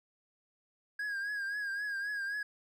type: tone with vibrato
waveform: triangle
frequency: 1636 Hz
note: G#6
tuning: 26 cents flat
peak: -32 dBFS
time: 0.99-2.43 s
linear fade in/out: 5 ms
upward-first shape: triangle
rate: 3.8 Hz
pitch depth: 70 cents each way
effects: none